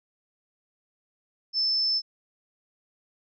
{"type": "tone", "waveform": "sine", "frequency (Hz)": 5274, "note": "E8", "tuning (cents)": 0, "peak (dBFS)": -22, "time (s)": [1.53, 2.02], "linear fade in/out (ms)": 50, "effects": []}